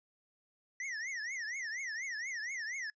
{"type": "tone with vibrato", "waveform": "square", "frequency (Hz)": 1933, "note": "B6", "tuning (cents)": -38, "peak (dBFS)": -38, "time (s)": [0.8, 2.9], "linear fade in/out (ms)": 2, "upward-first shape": "triangle", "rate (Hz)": 4.2, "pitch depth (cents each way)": 250, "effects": ["noise-tail reverb RT60 0.1 s tail -26 dB re dry", "resampled to 16000 Hz"]}